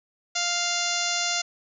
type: harmonic tone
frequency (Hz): 698.5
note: F5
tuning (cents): 0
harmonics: 1 / 2 / 3 / 4 / 5 / 6 / 7 / 8 / 9 / 10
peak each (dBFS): -33 / -33 / -33 / -33 / -33 / -33 / -33 / -33 / -33 / -33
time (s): 0.35-1.42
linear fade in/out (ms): 10
effects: none